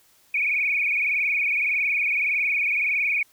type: tone with frequency modulation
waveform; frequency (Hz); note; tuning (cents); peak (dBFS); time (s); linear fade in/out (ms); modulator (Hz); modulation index
sine; 2349; D7; 0; -20; 0.34-3.23; 5; 21.7; 6.6
effects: white hiss -59 dBFS RMS until 3.32 s